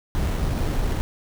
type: noise with sample-and-hold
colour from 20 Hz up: brown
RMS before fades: -23 dBFS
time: 0.15-1.01 s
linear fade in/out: 0 ms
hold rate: 4900 Hz
effects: none